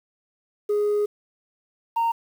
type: tone pair in turn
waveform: sine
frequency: 415.3 / 922.4 Hz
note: G#4 / A#5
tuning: 0 / -19 cents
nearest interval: octave + major second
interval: 1381 cents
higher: second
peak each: -17 dBFS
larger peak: neither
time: 0.69-1.06 / 1.96-2.12 s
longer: first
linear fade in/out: 10 ms
effects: tanh soft clip ceiling -18 dBFS + 8-bit